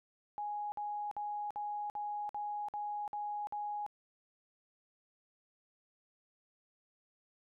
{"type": "tone bursts", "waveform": "sine", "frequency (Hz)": 830.6, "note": "G#5", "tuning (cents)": 0, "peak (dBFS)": -36, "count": 9, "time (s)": [0.38, 3.864], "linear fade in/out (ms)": 0, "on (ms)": 340, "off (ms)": 53, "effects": []}